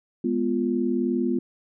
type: chord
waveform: sine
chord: F diminished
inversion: first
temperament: equal with one note detuned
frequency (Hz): 206.9 / 246.9 / 349.2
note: Ab3 / Cb4 / F4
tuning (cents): -6 / 0 / 0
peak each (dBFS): -28 / -24 / -26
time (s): 0.24-1.39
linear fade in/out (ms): 5
effects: none